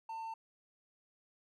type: tone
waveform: triangle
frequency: 898 Hz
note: A5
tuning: 35 cents sharp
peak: -38 dBFS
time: 0.09-0.34 s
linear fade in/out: 5 ms
effects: none